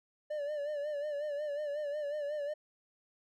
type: tone with vibrato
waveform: triangle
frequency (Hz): 588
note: D5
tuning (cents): +2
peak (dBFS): -32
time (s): 0.3-2.54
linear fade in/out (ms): 10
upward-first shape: sine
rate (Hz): 5.5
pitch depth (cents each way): 62
effects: none